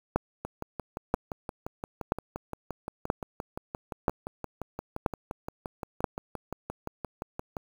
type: two click trains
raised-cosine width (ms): 1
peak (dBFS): -9 / -20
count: 7 / 42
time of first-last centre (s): 0.16-6.042 / 0.45-7.568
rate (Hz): 1.02 / 5.76
effects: 7-bit